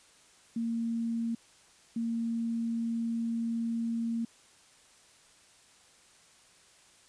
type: tone bursts at uneven times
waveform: sine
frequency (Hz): 230.4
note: A#3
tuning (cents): -20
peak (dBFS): -29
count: 2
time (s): 0.56-1.35 / 1.96-4.25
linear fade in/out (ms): 5
effects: white hiss -60 dBFS RMS until 7.08 s + resampled to 22050 Hz